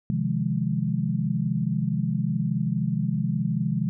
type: chord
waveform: sine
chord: F minor seventh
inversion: second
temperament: equal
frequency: 130.81 / 155.56 / 174.61 / 207.7 Hz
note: C3 / Eb3 / F3 / Ab3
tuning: 0 / 0 / 0 / 0 cents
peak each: -28 dBFS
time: 0.1-3.89 s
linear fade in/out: 0 ms
effects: none